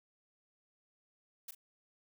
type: noise with echo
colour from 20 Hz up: blue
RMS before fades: -45 dBFS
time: 1.48-1.51 s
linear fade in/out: 5 ms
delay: 39 ms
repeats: 1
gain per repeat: -10 dB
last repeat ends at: 1.549 s
effects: none